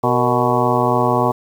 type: harmonic tone with a mistuned harmonic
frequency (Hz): 123.5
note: B2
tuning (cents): 0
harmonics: 1 / 2 / 3 / 4 / 5 / 6 / 7 / 8 / 9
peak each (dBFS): -22 / -22 / -22 / -22 / -22 / -22 / -22 / -22 / -22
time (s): 0.03-1.32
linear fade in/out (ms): 10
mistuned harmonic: 4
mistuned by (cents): -94
effects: 7-bit